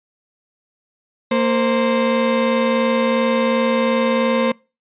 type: tone pair together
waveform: 35% pulse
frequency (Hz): 230.5 / 523.8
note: A#3 / C5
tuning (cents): -19 / +2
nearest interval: octave + major second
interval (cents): 1421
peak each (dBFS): -16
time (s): 1.31-4.52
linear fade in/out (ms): 5
effects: noise-tail reverb RT60 0.3 s tail -25 dB re dry + resampled to 8000 Hz

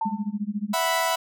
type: tone with exponential decay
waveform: sine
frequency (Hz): 894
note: A5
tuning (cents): +27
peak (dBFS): -21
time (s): 0.01-0.38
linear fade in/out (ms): 5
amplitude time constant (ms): 80
type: tone with tremolo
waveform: sine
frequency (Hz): 207.1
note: G#3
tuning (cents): -5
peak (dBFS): -22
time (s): 0.05-0.74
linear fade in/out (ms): 10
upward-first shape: sine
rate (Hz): 14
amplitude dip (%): 95
type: chord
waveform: sawtooth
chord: E suspended second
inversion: none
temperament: equal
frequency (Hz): 659.3 / 740 / 987.8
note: E5 / F#5 / B5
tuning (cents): 0 / 0 / 0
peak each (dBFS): -22 / -25 / -21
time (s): 0.73-1.16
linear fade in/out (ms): 10
effects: none

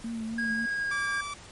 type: tone with vibrato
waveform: sine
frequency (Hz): 226.3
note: A3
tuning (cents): +49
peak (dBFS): -31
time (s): 0.04-0.66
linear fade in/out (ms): 5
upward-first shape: triangle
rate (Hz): 3.6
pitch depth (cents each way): 49
type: tone with pitch glide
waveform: triangle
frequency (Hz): 1639 to 1617.4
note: G#6 to G#6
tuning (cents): -23 to -46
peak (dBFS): -26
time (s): 0.38-1.21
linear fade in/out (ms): 5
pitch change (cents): -23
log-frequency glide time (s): 0.74-1.07
type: tone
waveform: sawtooth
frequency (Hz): 1160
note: D6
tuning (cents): -22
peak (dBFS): -30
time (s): 0.91-1.34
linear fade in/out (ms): 5
effects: pink hiss -48 dBFS RMS until 1.51 s + MP3 48 kbps

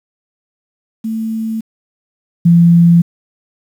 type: tone pair in turn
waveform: sine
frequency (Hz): 222.4 / 170.41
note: A3 / F3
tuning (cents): +19 / -42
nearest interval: perfect fourth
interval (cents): 461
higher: first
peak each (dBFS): -16 / -4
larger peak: second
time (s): 1.04-1.61 / 2.45-3.02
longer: neither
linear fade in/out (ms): 10
effects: 7-bit

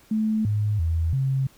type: tone with pitch steps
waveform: sine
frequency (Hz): 217.4 / 105.1 / 82 / 134.1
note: A3 / G#2 / E2 / C3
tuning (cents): -21 / +21 / -9 / +43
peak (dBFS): -20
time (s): 0.11-1.47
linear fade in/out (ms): 5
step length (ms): 340
effects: pink hiss -55 dBFS RMS until 1.57 s

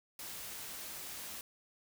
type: noise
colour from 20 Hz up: white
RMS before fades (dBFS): -45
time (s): 0.19-1.41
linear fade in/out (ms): 2
effects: none

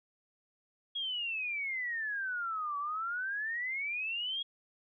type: exponential two-way sweep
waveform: sine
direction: down then up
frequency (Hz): 3322 to 1135 to 3322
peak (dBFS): -33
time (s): 0.95-4.43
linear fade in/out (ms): 10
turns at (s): 2.78
effects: none

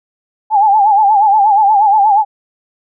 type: tone with vibrato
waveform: sine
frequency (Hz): 830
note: G#5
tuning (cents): -1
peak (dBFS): -6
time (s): 0.5-2.25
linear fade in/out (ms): 50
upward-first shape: sine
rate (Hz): 8.4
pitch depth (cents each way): 100
effects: none

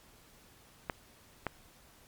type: clicks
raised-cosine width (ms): 0.5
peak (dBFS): -17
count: 2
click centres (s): 0.898 / 1.467
effects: pink hiss -60 dBFS RMS until 2.07 s + MP3 96 kbps

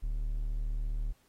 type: tone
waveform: triangle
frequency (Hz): 37.5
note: D1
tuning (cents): +37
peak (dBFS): -28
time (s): 0.02-1.13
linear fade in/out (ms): 20
effects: pink hiss -69 dBFS RMS until 1.28 s + AAC 48 kbps

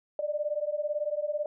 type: beating tone pair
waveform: sine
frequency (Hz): 587 / 605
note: D5 / D#5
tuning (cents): -1 / -49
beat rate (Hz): 18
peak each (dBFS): -31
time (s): 0.19-1.46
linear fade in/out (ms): 2
effects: none

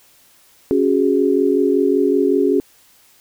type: chord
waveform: sine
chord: C# suspended fourth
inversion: none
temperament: equal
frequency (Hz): 277.2 / 370 / 415.3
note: C#4 / F#4 / G#4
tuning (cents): 0 / 0 / 0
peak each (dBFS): -17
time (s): 0.71-2.6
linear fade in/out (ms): 0
effects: white hiss -52 dBFS RMS until 3.2 s

